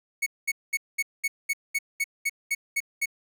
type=tone bursts; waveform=45% pulse; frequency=2217 Hz; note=C#7; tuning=in tune; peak=-23 dBFS; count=12; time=0.22-3.058 s; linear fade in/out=10 ms; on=44 ms; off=210 ms; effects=none